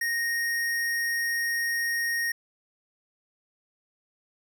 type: tone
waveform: square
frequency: 1862 Hz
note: A#6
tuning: 2 cents flat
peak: -26 dBFS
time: 0.01-2.32 s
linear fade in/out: 5 ms
effects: none